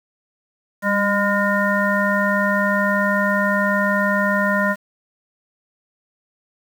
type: harmonic tone with a mistuned harmonic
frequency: 203.4 Hz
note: G#3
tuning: 36 cents flat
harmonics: 1 / 3 / 5 / 7 / 9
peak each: -21 / -22 / -24 / -23 / -22 dBFS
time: 0.82-4.76 s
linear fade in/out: 50 ms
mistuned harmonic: 1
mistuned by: -36 cents
effects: 7-bit